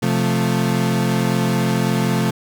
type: chord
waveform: 35% pulse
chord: F major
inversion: second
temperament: equal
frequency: 130.81 / 174.61 / 220 Hz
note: C3 / F3 / A3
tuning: 0 / 0 / 0 cents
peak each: -19 dBFS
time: 0.02-2.31 s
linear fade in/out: 10 ms
effects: none